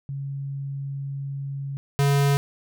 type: tone pair in turn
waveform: sine / square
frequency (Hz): 138.5 / 140.92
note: C#3 / C#3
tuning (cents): -1 / +29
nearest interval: unison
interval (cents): 30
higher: second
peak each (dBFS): -28 / -18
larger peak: second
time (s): 0.09-1.77 / 1.99-2.37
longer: first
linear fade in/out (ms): 0
effects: none